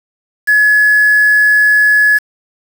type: tone with quantisation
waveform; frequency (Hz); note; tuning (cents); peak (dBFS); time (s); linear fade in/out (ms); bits
sine; 1700; G#6; +40; -6; 0.47-2.19; 20; 4
effects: none